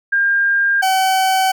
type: tone pair in turn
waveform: sine / 40% pulse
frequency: 1605 / 760.1 Hz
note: G6 / F#5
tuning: +40 / +46 cents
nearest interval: octave + minor second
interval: 1294 cents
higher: first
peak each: -12 dBFS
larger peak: neither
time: 0.12-0.82 / 0.82-1.52 s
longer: neither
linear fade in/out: 10 ms
effects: none